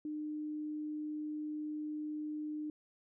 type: tone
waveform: sine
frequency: 303 Hz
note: D#4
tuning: 46 cents flat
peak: -37 dBFS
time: 0.05-2.7 s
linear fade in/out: 2 ms
effects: none